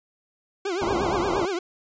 40% pulse tone with vibrato, 370 Hz, F#4, in tune, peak -24 dBFS, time 0.65-1.59 s, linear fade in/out 5 ms, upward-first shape triangle, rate 8.6 Hz, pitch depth 210 cents each way
white low-pass noise, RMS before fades -27 dBFS, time 0.81-1.46 s, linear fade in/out 10 ms, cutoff 1200 Hz, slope 96 dB/octave
effects resampled to 16000 Hz

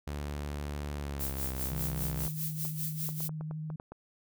sawtooth tone with pitch glide, 72.8 to 65.61 Hz, D2 to C2, -15 to +5 cents, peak -31 dBFS, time 0.07-2.27 s, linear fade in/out 5 ms, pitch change -180 cents, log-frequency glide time 0.96-1.52 s
violet noise with tremolo, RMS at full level -35 dBFS, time 1.19-3.29 s, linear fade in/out 20 ms, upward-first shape sine, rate 5 Hz, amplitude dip 75%
sine tone with vibrato, 155.56 Hz, D#3, in tune, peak -35 dBFS, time 1.71-3.76 s, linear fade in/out 5 ms, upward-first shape sine, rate 13 Hz, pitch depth 17 cents each way
clicks, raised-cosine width 1 ms, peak -30 dBFS, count 10, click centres 2.279 / 2.652 / 3.09 / 3.205 / 3.293 / 3.41 / 3.511 / 3.702 / 3.799 / 3.92 s
effects none

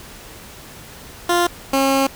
15% pulse tone pair in turn, 349 / 271.1 Hz, F4 / C#4, -1 / -38 cents, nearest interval major third, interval 437 cents, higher first, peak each -8 dBFS, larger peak neither, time 1.29-1.47 / 1.73-2.07 s, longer second, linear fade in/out 5 ms, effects pink hiss -39 dBFS RMS until 2.15 s

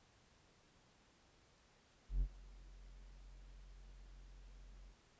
triangle tone with ADSR envelope, 45.07 Hz, F#1, 45 cents flat, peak -29 dBFS, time 2.09-4.97 s, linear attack 120 ms, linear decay 67 ms, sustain -24 dB, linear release 84 ms, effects pink hiss -70 dBFS RMS until 5.19 s + resampled to 16000 Hz

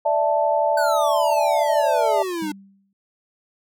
sine chord, D suspended second, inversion none, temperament equal, 587.3 / 659.3 / 880 Hz, D5 / E5 / A5, 0 / 0 / 0 cents, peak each -21 dBFS, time 0.05-2.23 s, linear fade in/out 10 ms
square exponential sweep, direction down, 1527 to 293.7 Hz, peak -25 dBFS, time 0.77-2.52 s, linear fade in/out 5 ms
sine tone with exponential decay, 196 Hz, G3, in tune, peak -28 dBFS, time 2.42-2.93 s, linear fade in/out 2 ms, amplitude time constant 110 ms
effects none

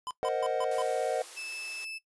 square tone bursts, 1016 Hz, B5, 49 cents sharp, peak -35 dBFS, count 5, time 0.07-0.82 s, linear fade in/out 0 ms, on 38 ms, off 140 ms
triangle chord, C half-diminished seventh, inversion third, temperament equal, 466.2 / 523.3 / 622.3 / 740 Hz, Bb4 / C5 / Eb5 / Gb5, 0 / 0 / 0 / 0 cents, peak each -31 dBFS, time 0.23-1.22 s, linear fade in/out 0 ms
white high-pass noise, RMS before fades -46 dBFS, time 0.71-1.85 s, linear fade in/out 5 ms, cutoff 320 Hz, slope 96 dB/octave
35% pulse tone, 2627 Hz, E7, 7 cents flat, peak -35 dBFS, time 1.36-1.99 s, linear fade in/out 20 ms
effects noise-tail reverb RT60 0.1 s tail -19 dB re dry + resampled to 24000 Hz

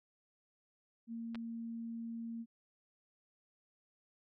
sine tone, 230 Hz, A#3, 23 cents flat, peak -40 dBFS, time 1.07-2.46 s, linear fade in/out 50 ms
clicks, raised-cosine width 0.3 ms, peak -32 dBFS, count 2, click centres 1.347 / 1.355 s
effects none

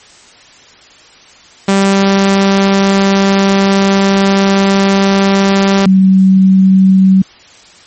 sawtooth / sine tone pair in turn, 196 / 190.09 Hz, G3 / F#3, 0 / +47 cents, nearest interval minor second, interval 53 cents, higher first, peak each -3 dBFS, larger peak neither, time 1.68-5.86 / 5.86-7.22 s, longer first, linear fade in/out 5 ms, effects white hiss -40 dBFS RMS until 7.86 s + MP3 32 kbps

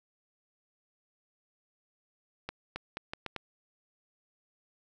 accelerating click train, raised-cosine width 0.3 ms, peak -20 dBFS, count 6, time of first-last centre 2.49-3.363 s, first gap 270 ms, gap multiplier 0.78, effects none

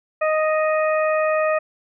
harmonic tone, 622.3 Hz, D#5, in tune, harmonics 1 / 2 / 3 / 4, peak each -18 / -24 / -28 / -30 dBFS, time 0.21-1.59 s, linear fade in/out 10 ms, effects none

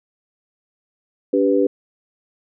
sine chord, G major, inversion second, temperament equal with one note detuned, 286.1 / 392 / 493.9 Hz, D4 / G4 / B4, -45 / 0 / 0 cents, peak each -18 dBFS, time 1.33-1.67 s, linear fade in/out 5 ms, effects none

